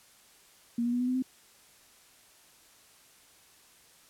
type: tone with pitch steps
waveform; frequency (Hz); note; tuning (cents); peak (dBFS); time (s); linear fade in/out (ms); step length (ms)
sine; 235.7 / 240.1 / 244.6 / 249.1 / 253.8 / 258.5; A#3 / B3 / B3 / B3 / B3 / C4; +19 / -49 / -16 / +15 / +47 / -21; -26; 0.78-1.224; 5; 74
effects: white hiss -59 dBFS RMS until 4.09 s + low-pass 12000 Hz 12 dB/octave